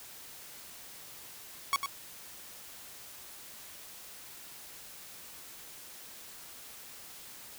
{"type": "tone with echo", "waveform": "sawtooth", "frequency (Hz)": 1114, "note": "C#6", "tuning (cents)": 8, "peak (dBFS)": -21, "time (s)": [1.73, 1.76], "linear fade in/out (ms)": 0, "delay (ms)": 100, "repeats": 1, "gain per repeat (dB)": -7, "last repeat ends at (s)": 1.86, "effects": ["white hiss -49 dBFS RMS until 7.58 s"]}